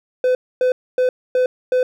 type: tone bursts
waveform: triangle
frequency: 506 Hz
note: B4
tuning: 42 cents sharp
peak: -11 dBFS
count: 5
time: 0.24-1.83 s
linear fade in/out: 2 ms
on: 110 ms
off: 260 ms
effects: none